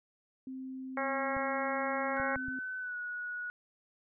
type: tone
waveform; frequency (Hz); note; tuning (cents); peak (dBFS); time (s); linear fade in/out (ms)
sine; 261.6; C4; 0; -39; 0.47-2.59; 2
type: harmonic tone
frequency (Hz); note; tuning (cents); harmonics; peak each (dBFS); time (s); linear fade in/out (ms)
271.8; C#4; -34; 2 / 3 / 4 / 5 / 6 / 7 / 8; -36 / -38 / -39 / -40 / -41 / -41 / -42; 0.97-2.36; 2
type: clicks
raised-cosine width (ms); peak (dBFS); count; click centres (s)
5; -33; 4; 1.367 / 2.2 / 2.364 / 2.484
type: tone with pitch glide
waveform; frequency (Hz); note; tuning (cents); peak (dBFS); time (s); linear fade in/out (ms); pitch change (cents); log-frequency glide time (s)
sine; 1513 to 1460.6; F#6 to F#6; +38 to -23; -36; 2.17-3.5; 0; -61; 2.79-2.96
effects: none